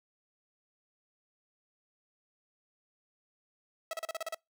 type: tone bursts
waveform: sawtooth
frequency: 651 Hz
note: E5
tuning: 22 cents flat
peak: -30 dBFS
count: 8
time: 3.91-4.346 s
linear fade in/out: 2 ms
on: 23 ms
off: 36 ms
effects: noise-tail reverb RT60 0.2 s tail -26 dB re dry